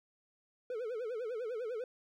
triangle tone with vibrato, 466.2 Hz, A#4, in tune, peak -34 dBFS, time 0.7-1.84 s, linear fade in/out 2 ms, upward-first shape sine, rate 10 Hz, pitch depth 160 cents each way, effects none

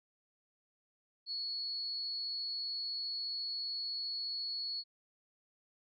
sine tone with amplitude modulation, 4377 Hz, C#8, 23 cents flat, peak -34 dBFS, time 1.26-4.84 s, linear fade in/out 50 ms, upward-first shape sine, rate 235 Hz, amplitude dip 45%, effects none

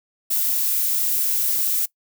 violet noise, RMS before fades -21 dBFS, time 0.3-1.86 s, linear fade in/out 10 ms, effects noise-tail reverb RT60 0.1 s tail -21 dB re dry

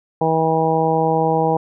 harmonic tone, 160.9 Hz, E3, 42 cents flat, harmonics 1 / 2 / 3 / 4 / 5 / 6, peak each -22 / -24 / -19 / -24 / -19 / -25 dBFS, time 0.21-1.57 s, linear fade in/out 5 ms, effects none

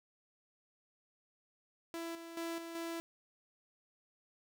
sawtooth tone with level steps, 333.5 Hz, E4, 20 cents sharp, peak -36 / -43 / -34 / -40 / -35 dBFS, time 1.94-3 s, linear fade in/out 0 ms, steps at 2.15 / 2.37 / 2.58 / 2.75 s, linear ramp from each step 2 ms, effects none

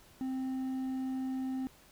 triangle tone with hard clipping, 261.6 Hz, C4, in tune, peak -34 dBFS, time 0.21-1.67 s, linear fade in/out 0 ms, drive 7 dB, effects pink hiss -60 dBFS RMS until 1.91 s

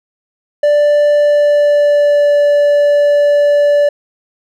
triangle tone with pitch glide, 587.3 to 580.9 Hz, D5 to D5, 0 to -19 cents, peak -5 dBFS, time 0.63-3.89 s, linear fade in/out 5 ms, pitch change -19 cents, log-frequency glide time 1.15-2.35 s, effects none

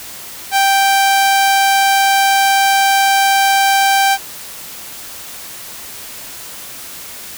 sawtooth tone, 784 Hz, G5, in tune, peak -6 dBFS, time 0.51-4.18 s, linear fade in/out 50 ms, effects white hiss -31 dBFS RMS until 7.37 s

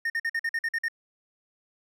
triangle tone bursts, 1835 Hz, A#6, 28 cents flat, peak -23 dBFS, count 9, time 0.05-0.884 s, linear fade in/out 5 ms, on 50 ms, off 48 ms, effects none

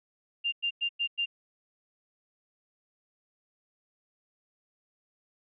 sine tone bursts, 2794 Hz, F7, in tune, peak -26 dBFS, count 5, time 0.44-1.26 s, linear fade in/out 20 ms, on 84 ms, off 100 ms, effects none

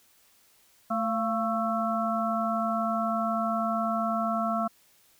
harmonic tone with a mistuned harmonic, 221 Hz, A3, 8 cents sharp, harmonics 1 / 3 / 5 / 6, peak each -30 / -29 / -34 / -31 dBFS, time 0.9-4.68 s, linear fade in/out 10 ms, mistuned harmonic 3, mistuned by +62 cents, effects white hiss -62 dBFS RMS until 5.19 s

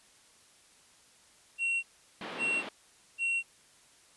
triangle tone bursts, 2733 Hz, F7, 38 cents flat, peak -26 dBFS, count 3, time 1.58-3.43 s, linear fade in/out 50 ms, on 250 ms, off 550 ms
pink band-pass noise, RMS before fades -41 dBFS, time 2.21-2.69 s, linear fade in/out 2 ms, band 200 to 3700 Hz, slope 24 dB/octave
effects white hiss -61 dBFS RMS until 4.16 s + resampled to 24000 Hz

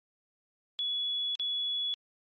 sine tone with dropouts, 3393 Hz, G#7, 36 cents sharp, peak -29 dBFS, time 0.79-1.94 s, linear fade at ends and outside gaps 0 ms, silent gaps 1.353-1.397 s, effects MP3 32 kbps

